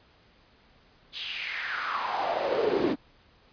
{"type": "noise with high-pass filter sweep", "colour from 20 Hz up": "brown", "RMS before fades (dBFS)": -29, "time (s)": [1.12, 2.96], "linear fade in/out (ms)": 50, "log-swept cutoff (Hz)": [3600, 280], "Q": 4.7, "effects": ["pink hiss -60 dBFS RMS until 3.52 s", "resampled to 11025 Hz"]}